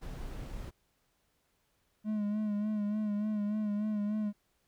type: noise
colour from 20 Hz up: brown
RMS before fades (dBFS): -41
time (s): 0.01-0.71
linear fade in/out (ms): 20
type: tone with vibrato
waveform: triangle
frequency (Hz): 210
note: G#3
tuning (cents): +19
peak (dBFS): -28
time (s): 2.04-4.33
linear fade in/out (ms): 50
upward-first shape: sine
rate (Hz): 3.4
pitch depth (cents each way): 43
effects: pink hiss -75 dBFS RMS until 4.67 s

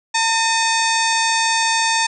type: harmonic tone with a mistuned harmonic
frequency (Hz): 906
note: A#5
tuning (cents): -50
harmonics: 1 / 2 / 3 / 4 / 5 / 6 / 7 / 8 / 9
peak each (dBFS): -19 / -22 / -24 / -25 / -26 / -27 / -27 / -28 / -29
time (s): 0.14-2.07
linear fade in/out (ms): 10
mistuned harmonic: 3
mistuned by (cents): -130
effects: none

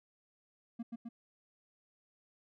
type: tone with echo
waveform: triangle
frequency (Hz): 232.6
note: A#3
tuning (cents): -4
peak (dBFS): -35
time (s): 0.79-0.83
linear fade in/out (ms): 10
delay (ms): 130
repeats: 2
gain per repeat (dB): -2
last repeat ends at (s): 1.09
effects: none

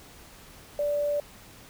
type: tone with quantisation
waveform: sine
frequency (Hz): 583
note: D5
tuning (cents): -13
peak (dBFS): -24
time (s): 0.79-1.2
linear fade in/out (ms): 2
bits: 8
effects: pink hiss -50 dBFS RMS until 1.69 s

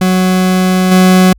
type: tone with level steps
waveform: 40% pulse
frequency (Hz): 185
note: F#3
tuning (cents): 0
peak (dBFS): -7 / -3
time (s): 0.01-1.33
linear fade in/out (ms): 5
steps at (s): 0.91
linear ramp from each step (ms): 10
effects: added 50 Hz sine -38 dBFS peak until 1.38 s

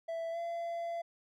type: tone with pitch glide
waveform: triangle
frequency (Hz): 662 to 679.4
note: E5 to F5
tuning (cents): +7 to -48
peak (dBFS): -33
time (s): 0.08-1.02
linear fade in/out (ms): 10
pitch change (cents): +45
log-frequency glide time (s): 0.31-0.38
effects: none

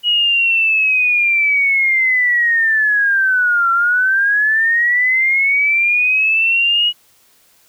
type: linear two-way sweep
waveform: sine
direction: down then up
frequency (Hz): 2913 to 1356 to 2913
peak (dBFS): -11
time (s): 0.03-6.93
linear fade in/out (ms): 50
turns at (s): 3.71
effects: white hiss -53 dBFS RMS until 7.68 s

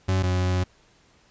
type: tone pair in turn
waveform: 40% pulse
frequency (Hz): 94 / 91.48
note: F#2 / F#2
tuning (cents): +28 / -19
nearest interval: unison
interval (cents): 47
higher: first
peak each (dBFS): -19 / -20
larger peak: first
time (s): 0.08-0.23 / 0.23-0.64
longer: second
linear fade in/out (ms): 10
effects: pink hiss -59 dBFS RMS until 1.3 s + resampled to 16000 Hz

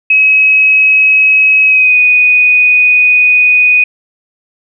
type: tone with pitch glide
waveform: sine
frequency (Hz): 2555 to 2484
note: D#7 to D#7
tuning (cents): +45 to -3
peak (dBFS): -4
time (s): 0.1-3.84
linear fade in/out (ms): 5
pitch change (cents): -48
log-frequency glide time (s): 1.66-1.98
effects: none

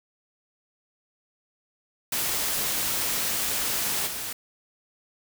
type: noise with level steps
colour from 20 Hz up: white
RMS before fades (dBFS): -27 / -33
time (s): 2.12-4.33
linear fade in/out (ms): 5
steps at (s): 4.06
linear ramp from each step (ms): 20
effects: none

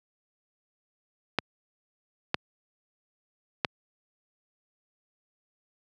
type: clicks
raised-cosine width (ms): 0.3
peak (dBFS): -7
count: 3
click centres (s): 1.387 / 2.344 / 3.648
effects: high-pass 100 Hz 12 dB/octave

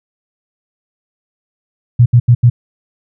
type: tone bursts at uneven times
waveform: sine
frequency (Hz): 120.4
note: B2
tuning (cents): -44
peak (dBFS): -3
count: 4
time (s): 1.99-2.06 / 2.13-2.2 / 2.28-2.35 / 2.43-2.5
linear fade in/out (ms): 10
effects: none

